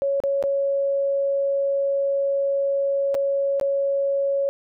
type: tone with dropouts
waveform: sine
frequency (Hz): 555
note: C#5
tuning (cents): +2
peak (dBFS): -19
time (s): 0.02-4.49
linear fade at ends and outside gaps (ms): 0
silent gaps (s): 0.202-0.237 / 0.426-0.438 / 3.144-3.15 / 3.598-3.612
effects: none